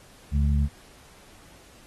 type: harmonic tone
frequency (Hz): 71.6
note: D2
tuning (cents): -43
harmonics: 1 / 2 / 3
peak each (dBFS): -20 / -27 / -30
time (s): 0.31-0.69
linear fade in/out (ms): 50
effects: pink hiss -53 dBFS RMS until 1.86 s + AAC 32 kbps